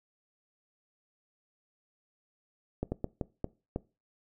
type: slowing click train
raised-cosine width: 2 ms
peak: -18 dBFS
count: 6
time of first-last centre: 2.83-3.761 s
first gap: 90 ms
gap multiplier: 1.37
effects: noise-tail reverb RT60 0.3 s tail -21 dB re dry